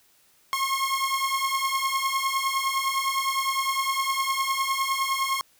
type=beating tone pair; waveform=sawtooth; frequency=1074 / 1083.8 Hz; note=C6 / C#6; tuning=+45 / -39 cents; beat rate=9.8 Hz; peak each=-23 dBFS; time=0.53-5.41 s; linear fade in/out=0 ms; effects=white hiss -61 dBFS RMS until 5.59 s